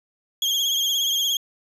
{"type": "tone with vibrato", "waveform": "35% pulse", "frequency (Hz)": 3257, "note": "G#7", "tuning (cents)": -34, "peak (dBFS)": -18, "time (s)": [0.42, 1.37], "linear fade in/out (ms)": 2, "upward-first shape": "sine", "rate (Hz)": 17, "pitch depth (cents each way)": 55, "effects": ["resampled to 32000 Hz"]}